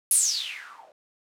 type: noise with low-pass filter sweep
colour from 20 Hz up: violet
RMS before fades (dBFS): -27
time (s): 0.11-0.92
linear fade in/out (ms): 2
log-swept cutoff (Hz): 11000 to 570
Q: 9.8
effects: none